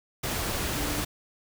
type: tone in noise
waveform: sine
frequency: 293.7 Hz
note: D4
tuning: in tune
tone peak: -34 dBFS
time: 0.77-1.01 s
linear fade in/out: 10 ms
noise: pink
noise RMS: -30 dBFS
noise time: 0.23-1.05 s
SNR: -7 dB
effects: none